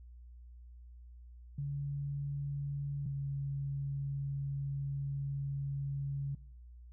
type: tone pair in turn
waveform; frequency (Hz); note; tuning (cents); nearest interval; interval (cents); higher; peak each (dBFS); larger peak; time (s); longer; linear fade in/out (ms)
sine; 141.5 / 139.15; C#3 / C#3; +36 / +7; unison; 29; first; -34 / -34; neither; 1.58-3.06 / 3.06-6.35; second; 5
effects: noise-tail reverb RT60 0.7 s tail -20 dB re dry + added 60 Hz sine -50 dBFS peak until 6.92 s